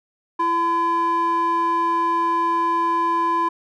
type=tone with band-pass filter; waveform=square; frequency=337.9 Hz; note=E4; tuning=43 cents sharp; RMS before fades=-20 dBFS; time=0.39-3.49 s; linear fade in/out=10 ms; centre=900 Hz; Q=6.8; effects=none